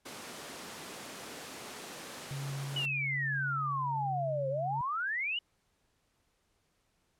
pink high-pass noise, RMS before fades -45 dBFS, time 0.05-2.86 s, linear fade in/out 10 ms, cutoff 230 Hz, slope 12 dB/octave
sine tone with tremolo, 138.59 Hz, C#3, in tune, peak -35 dBFS, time 2.31-4.81 s, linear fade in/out 0 ms, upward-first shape triangle, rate 1.2 Hz, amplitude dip 25%
sine exponential two-way sweep, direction down then up, 2984 to 523.3 to 2984 Hz, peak -31 dBFS, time 2.76-5.39 s, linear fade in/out 5 ms, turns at 4.49 s
effects pink hiss -75 dBFS RMS until 7.19 s + low-pass 11000 Hz 12 dB/octave

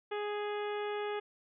harmonic tone with a mistuned harmonic, 415.3 Hz, G#4, in tune, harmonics 1 / 2 / 3 / 4 / 5 / 6 / 7 / 8, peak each -35 / -41 / -45 / -47 / -49 / -51 / -52 / -53 dBFS, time 0.11-1.2 s, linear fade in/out 10 ms, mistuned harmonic 8, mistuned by +29 cents, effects none

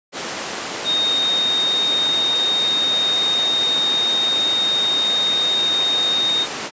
sine tone in noise, 3703 Hz, A#7, 12 cents flat, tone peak -16 dBFS, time 0.84-6.47 s, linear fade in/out 50 ms, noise pink, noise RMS -25 dBFS, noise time 0.12-6.71 s, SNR +6 dB, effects high-pass 300 Hz 12 dB/octave + resampled to 16000 Hz

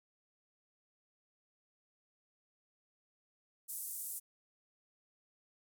pink band-pass noise, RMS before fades -43 dBFS, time 3.68-4.2 s, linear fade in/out 20 ms, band 9000 to 15000 Hz, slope 24 dB/octave, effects none

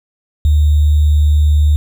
sine tone with sample-and-hold, 74.8 Hz, D2, 32 cents sharp, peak -7 dBFS, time 0.45-1.76 s, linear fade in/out 0 ms, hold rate 3675 Hz, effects none

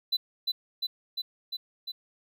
triangle tone with echo, 4000 Hz, B7, 21 cents sharp, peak -22 dBFS, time 0.12-0.17 s, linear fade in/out 10 ms, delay 350 ms, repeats 5, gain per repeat -2 dB, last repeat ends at 1.92 s, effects none

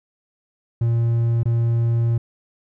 triangle tone with dropouts, 116.54 Hz, A#2, in tune, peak -14 dBFS, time 0.81-2.18 s, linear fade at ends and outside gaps 5 ms, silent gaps 1.433-1.455 s, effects none

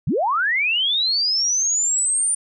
sine linear sweep, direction up, 97 to 9250 Hz, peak -17 dBFS, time 0.07-2.35 s, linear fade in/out 5 ms, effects none

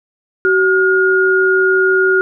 sine tone pair together, 378.2 / 1428 Hz, F#4 / F6, +38 / +38 cents, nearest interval octave + major seventh, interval 2300 cents, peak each -12 dBFS, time 0.45-2.21 s, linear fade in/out 0 ms, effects none

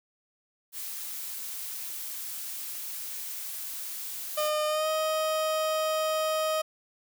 blue noise, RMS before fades -37 dBFS, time 0.72-4.51 s, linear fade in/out 50 ms
30% pulse tone with pitch glide, 608 to 627.3 Hz, D#5 to D#5, -40 to +14 cents, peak -23 dBFS, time 4.37-6.62 s, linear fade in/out 10 ms, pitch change +54 cents, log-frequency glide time 4.67-4.88 s
effects none

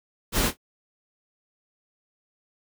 pink noise with echo, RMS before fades -23 dBFS, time 0.32-0.52 s, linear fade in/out 50 ms, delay 26 ms, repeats 2, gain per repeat -14 dB, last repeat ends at 0.572 s, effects none

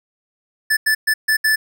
square tone bursts at uneven times, 1748 Hz, A6, 12 cents flat, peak -14 dBFS, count 5, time 0.7-0.77 / 0.86-0.95 / 1.07-1.14 / 1.28-1.37 / 1.44-1.56 s, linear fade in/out 10 ms, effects none

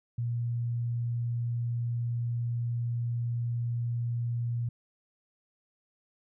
sine tone, 118.7 Hz, A#2, 32 cents sharp, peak -28 dBFS, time 0.18-4.69 s, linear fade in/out 5 ms, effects none

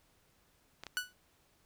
clicks, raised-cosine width 0.2 ms, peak -26 dBFS, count 2, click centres 0.836 / 0.867 s
sawtooth tone with exponential decay, 1480 Hz, F#6, in tune, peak -25 dBFS, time 0.97-1.13 s, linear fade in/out 0 ms, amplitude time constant 34 ms
effects pink hiss -70 dBFS RMS until 1.65 s

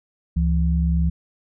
sine tone pair together, 70 / 167.89 Hz, C#2 / E3, +18 / +32 cents, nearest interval octave + minor third, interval 1514 cents, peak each -18 / -21 dBFS, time 0.36-1.1 s, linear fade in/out 10 ms, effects none

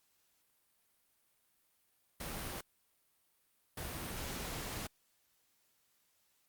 pink noise bursts at uneven times, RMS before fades -42 dBFS, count 2, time 2.2-2.61 / 3.77-4.87 s, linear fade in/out 5 ms, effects white hiss -75 dBFS RMS until 6.48 s + Opus 48 kbps

